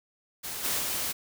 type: noise with level steps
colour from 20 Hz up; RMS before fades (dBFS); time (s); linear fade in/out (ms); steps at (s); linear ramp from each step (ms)
white; -36 / -29 / -31; 0.43-1.13; 20; 0.63 / 0.78; 20
effects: none